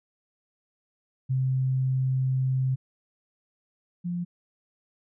sine tone pair in turn, 130.81 / 175.22 Hz, C3 / F3, 0 / +6 cents, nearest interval perfect fourth, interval 506 cents, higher second, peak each -22 / -27 dBFS, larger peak first, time 1.29-2.76 / 4.04-4.25 s, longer first, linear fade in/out 20 ms, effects none

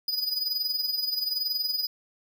square tone with amplitude modulation, 4953 Hz, D#8, 9 cents flat, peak -24 dBFS, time 0.08-1.87 s, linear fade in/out 2 ms, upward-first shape sine, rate 21.1 Hz, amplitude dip 65%, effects none

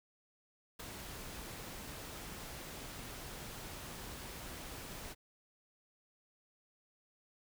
pink noise with ADSR envelope, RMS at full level -42 dBFS, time 0.79-5.15 s, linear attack 13 ms, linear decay 7 ms, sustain -5 dB, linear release 35 ms, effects none

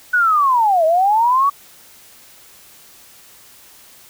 sine linear two-way sweep, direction down then up, 1500 to 622 to 1149 Hz, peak -11 dBFS, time 0.13-1.5 s, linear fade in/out 10 ms, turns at 0.85 s, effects white hiss -45 dBFS RMS until 4.09 s

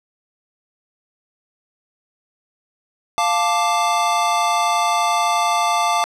square chord, D minor, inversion first, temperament equal, 698.5 / 880 / 1174.7 Hz, F5 / A5 / D6, 0 / 0 / 0 cents, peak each -21 dBFS, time 3.18-6.04 s, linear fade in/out 0 ms, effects low-pass 9000 Hz 12 dB/octave

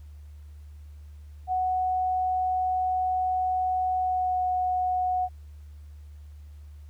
sine tone with pitch glide, 740 to 734 Hz, F#5 to F#5, 0 to -14 cents, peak -23 dBFS, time 1.47-5.29 s, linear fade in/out 50 ms, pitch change -14 cents, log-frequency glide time 3.98-4.43 s, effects added 74 Hz sine -42 dBFS peak until 6.89 s + pink hiss -66 dBFS RMS until 6.89 s

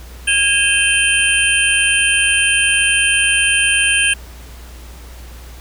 sine tone cluster, 1635 / 2533 / 2721 / 3112 / 9330 Hz, G#6 / D#7 / F7 / G7 / D9, -28 / +30 / -46 / -13 / -12 cents, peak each -18 dBFS, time 0.27-4.14 s, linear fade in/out 10 ms, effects added 60 Hz sine -33 dBFS peak until 5.6 s + pink hiss -41 dBFS RMS until 5.6 s

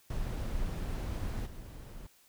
brown noise with level steps, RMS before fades -35 / -45 dBFS, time 0.1-2.07 s, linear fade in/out 5 ms, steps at 1.45 s, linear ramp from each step 20 ms, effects white hiss -64 dBFS RMS until 2.28 s

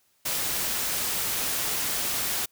white noise, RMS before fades -28 dBFS, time 0.25-2.46 s, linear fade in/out 10 ms, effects white hiss -67 dBFS RMS until 2.51 s

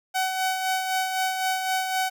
sawtooth tone with tremolo, 753 Hz, F#5, 30 cents sharp, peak -18 dBFS, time 0.14-2.1 s, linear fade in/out 20 ms, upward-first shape sine, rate 3.9 Hz, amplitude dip 45%, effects none

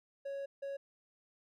triangle tone bursts at uneven times, 554.4 Hz, C#5, in tune, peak -36 dBFS, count 2, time 0.25-0.46 / 0.62-0.77 s, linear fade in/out 10 ms, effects none

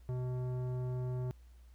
sine tone with tanh clipping, 126 Hz, B2, 35 cents sharp, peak -36 dBFS, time 0.09-1.31 s, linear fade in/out 0 ms, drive 14 dB, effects added 60 Hz sine -54 dBFS peak until 1.74 s + pink hiss -72 dBFS RMS until 1.74 s

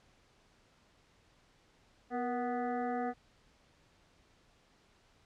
harmonic tone with a mistuned harmonic, 246.9 Hz, B3, in tune, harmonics 1 / 2 / 3 / 5 / 6 / 7 / 8, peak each -37 / -39 / -36 / -46 / -51 / -50 / -52 dBFS, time 2.1-3.14 s, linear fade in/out 50 ms, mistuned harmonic 2, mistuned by -57 cents, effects pink hiss -67 dBFS RMS until 5.25 s + low-pass 6000 Hz 12 dB/octave

